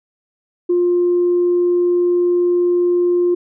sine tone, 352.6 Hz, F4, 17 cents sharp, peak -11 dBFS, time 0.69-3.35 s, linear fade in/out 10 ms, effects tanh soft clip ceiling -8 dBFS

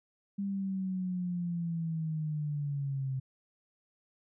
sine linear sweep, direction down, 200.1 to 130.81 Hz, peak -31 dBFS, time 0.38-3.2 s, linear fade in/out 10 ms, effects none

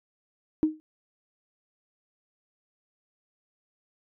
sine tone with exponential decay, 311.1 Hz, D#4, in tune, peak -15 dBFS, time 0.63-0.8 s, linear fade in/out 0 ms, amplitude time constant 36 ms, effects tanh soft clip ceiling -11 dBFS

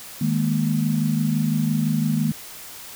sine chord, D# suspended fourth, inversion none, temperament just, 155.56 / 207.4 / 233.3 Hz, D#3 / G#3 / A#3, 0 / -2 / +2 cents, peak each -22 / -24 / -23 dBFS, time 0.21-2.32 s, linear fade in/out 5 ms, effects white hiss -39 dBFS RMS until 2.95 s

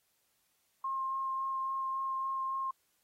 sine tone with vibrato, 1066 Hz, C6, 32 cents sharp, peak -32 dBFS, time 0.84-2.71 s, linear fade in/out 5 ms, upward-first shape sine, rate 3.6 Hz, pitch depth 10 cents each way, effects white hiss -75 dBFS RMS until 3.03 s + AAC 48 kbps

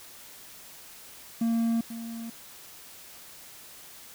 triangle tone with echo, 229.6 Hz, A#3, 26 cents flat, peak -21 dBFS, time 1.41-1.81 s, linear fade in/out 5 ms, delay 490 ms, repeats 1, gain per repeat -12 dB, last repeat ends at 2.3 s, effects white hiss -48 dBFS RMS until 4.14 s

